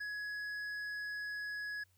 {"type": "tone with hard clipping", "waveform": "triangle", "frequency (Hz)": 1679, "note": "G#6", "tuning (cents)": 18, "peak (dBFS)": -40, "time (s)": [0, 1.84], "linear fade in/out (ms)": 10, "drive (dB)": 9, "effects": ["added 92 Hz sine -70 dBFS peak until 1.97 s", "white hiss -75 dBFS RMS until 1.97 s"]}